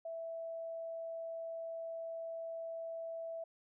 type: tone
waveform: sine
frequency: 659.3 Hz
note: E5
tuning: in tune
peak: -40 dBFS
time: 0.05-3.44 s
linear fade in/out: 5 ms
effects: none